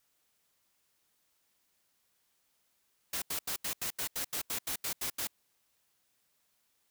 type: noise bursts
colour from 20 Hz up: white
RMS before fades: -35 dBFS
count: 13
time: 3.13-5.272 s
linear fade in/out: 5 ms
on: 90 ms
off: 81 ms
effects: white hiss -75 dBFS RMS until 6.9 s